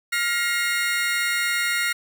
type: tone cluster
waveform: 35% pulse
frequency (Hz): 1404 / 1899 / 2142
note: F6 / A#6 / C7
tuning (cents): +9 / +32 / +40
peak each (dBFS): -24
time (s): 0.12-1.93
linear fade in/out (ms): 10
effects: none